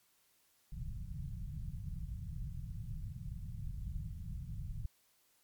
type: low-pass noise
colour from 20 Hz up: pink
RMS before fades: -42 dBFS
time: 0.72-4.86 s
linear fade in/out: 5 ms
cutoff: 170 Hz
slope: 48 dB/octave
effects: white hiss -72 dBFS RMS until 5.43 s + MP3 96 kbps